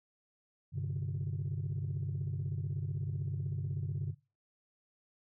sine chord, G suspended fourth, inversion none, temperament equal, 98 / 130.81 / 146.83 Hz, G2 / C3 / D3, 0 / 0 / 0 cents, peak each -36 / -37 / -36 dBFS, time 0.72-4.15 s, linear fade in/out 50 ms, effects noise-tail reverb RT60 0.3 s tail -22 dB re dry + tanh soft clip ceiling -29 dBFS

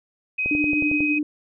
sine tone, 2521 Hz, D#7, 22 cents sharp, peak -21 dBFS, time 0.38-1.19 s, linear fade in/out 10 ms
click train, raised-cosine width 2 ms, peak -18 dBFS, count 7, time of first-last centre 0.46-1.005 s, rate 11 Hz
sine tone with tremolo, 298.8 Hz, D4, 30 cents sharp, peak -19 dBFS, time 0.51-1.23 s, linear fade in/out 2 ms, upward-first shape triangle, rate 12 Hz, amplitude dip 50%
effects none

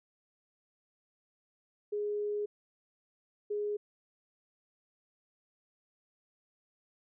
sine tone bursts at uneven times, 415.3 Hz, G#4, in tune, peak -31 dBFS, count 2, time 1.92-2.46 / 3.5-3.77 s, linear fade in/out 10 ms, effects none

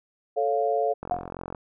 sine chord, A augmented, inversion none, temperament equal with one note detuned, 440 / 556.9 / 698.5 Hz, A4 / C#5 / E#5, 0 / +8 / 0 cents, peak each -26 / -27 / -25 dBFS, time 0.36-0.94 s, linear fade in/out 20 ms
click train, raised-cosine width 1 ms, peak -20 dBFS, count 24, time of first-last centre 1.03-1.548 s, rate 44.4 Hz
sine tone with exponential decay, 715 Hz, F5, 41 cents sharp, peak -19 dBFS, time 1.11-1.29 s, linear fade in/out 1 ms, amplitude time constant 38 ms
effects none

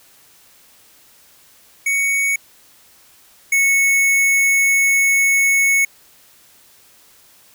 square tone pair in turn, 2229 / 2206 Hz, C#7 / C#7, +9 / -9 cents, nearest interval unison, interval 18 cents, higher first, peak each -16 / -13 dBFS, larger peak second, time 1.86-2.36 / 3.52-5.85 s, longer second, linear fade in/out 5 ms, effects white hiss -50 dBFS RMS until 7.54 s

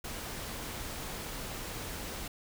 pink noise, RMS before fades -40 dBFS, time 0.04-2.28 s, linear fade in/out 5 ms, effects none

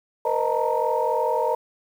sine tone cluster, 467.5 / 511 / 618 / 900 / 944 Hz, A#4 / C5 / D#5 / A5 / A#5, +5 / -41 / -12 / +39 / +22 cents, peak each -26 dBFS, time 0.25-1.55 s, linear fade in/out 5 ms, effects tanh soft clip ceiling -10 dBFS + 8-bit

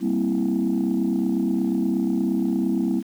sine chord, C dominant seventh, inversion second, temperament equal, 196 / 233.1 / 261.6 / 329.6 Hz, G3 / Bb3 / C4 / E4, 0 / 0 / 0 / 0 cents, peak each -24 dBFS, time 0-3.03 s, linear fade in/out 50 ms, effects tanh soft clip ceiling -14 dBFS + 8-bit

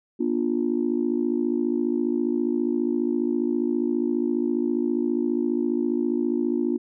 sine tone cluster, 243.5 / 298.3 / 353.1 Hz, B3 / D4 / F4, -24 / +27 / +19 cents, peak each -25 dBFS, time 0.19-6.78 s, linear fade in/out 20 ms, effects tanh soft clip ceiling -12 dBFS

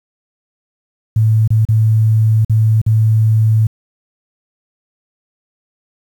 sine tone with dropouts, 110 Hz, A2, in tune, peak -8 dBFS, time 1.16-3.67 s, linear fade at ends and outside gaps 5 ms, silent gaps 1.477-1.504 / 1.652-1.687 / 2.448-2.496 / 2.816-2.863 s, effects 7-bit

